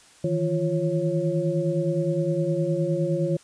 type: tone cluster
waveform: sine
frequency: 155.3 / 165 / 346.5 / 548 Hz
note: D#3 / E3 / F4 / C#5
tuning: -3 / +2 / -14 / -20 cents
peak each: -27 dBFS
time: 0.24-3.37 s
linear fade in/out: 5 ms
effects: white hiss -53 dBFS RMS until 3.43 s + resampled to 22050 Hz